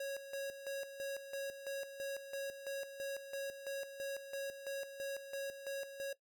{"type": "tone with tremolo", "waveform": "square", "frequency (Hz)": 551, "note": "C#5", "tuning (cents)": -11, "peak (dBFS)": -39, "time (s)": [0, 6.13], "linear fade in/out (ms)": 5, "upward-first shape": "square", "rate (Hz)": 3, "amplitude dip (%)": 65, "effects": ["noise-tail reverb RT60 0.1 s tail -17 dB re dry"]}